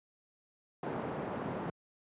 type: band-pass noise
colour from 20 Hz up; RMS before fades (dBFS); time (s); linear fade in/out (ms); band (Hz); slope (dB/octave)
pink; -38; 0.83-1.7; 2; 150 to 1000; 12
effects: high-pass 80 Hz 12 dB/octave + resampled to 8000 Hz